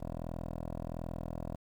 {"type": "tone with low-pass filter", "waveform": "10% pulse", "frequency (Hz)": 41.39, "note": "E1", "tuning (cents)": 8, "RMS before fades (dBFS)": -40, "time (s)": [0, 1.56], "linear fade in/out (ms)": 10, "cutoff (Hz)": 730, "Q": 1.9, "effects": ["10-bit"]}